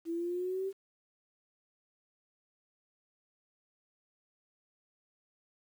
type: exponential sweep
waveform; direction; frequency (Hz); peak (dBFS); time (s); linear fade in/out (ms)
sine; up; 329.2 to 392; -32; 0.05-0.73; 50
effects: 10-bit